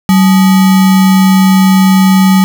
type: tone with sample-and-hold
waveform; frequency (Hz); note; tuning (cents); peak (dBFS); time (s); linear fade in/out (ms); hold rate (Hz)
sine; 189.7; F#3; +43; -3; 0.09-2.44; 0; 1050
effects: none